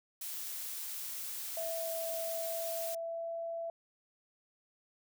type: noise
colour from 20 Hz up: blue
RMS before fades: -41 dBFS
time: 0.21-2.95 s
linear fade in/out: 5 ms
type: tone with pitch glide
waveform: sine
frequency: 658 to 668.3 Hz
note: E5 to E5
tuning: -3 to +24 cents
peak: -36 dBFS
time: 1.57-3.7 s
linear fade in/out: 2 ms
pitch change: +27 cents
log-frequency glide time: 2.1-3.32 s
effects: none